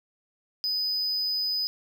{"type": "tone", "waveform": "triangle", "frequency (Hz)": 4996, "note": "D#8", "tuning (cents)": 6, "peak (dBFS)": -24, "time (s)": [0.64, 1.67], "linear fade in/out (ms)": 0, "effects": []}